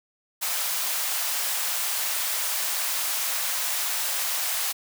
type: high-pass noise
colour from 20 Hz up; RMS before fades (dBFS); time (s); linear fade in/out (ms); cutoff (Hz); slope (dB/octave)
white; -27; 0.41-4.73; 20; 610; 24
effects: none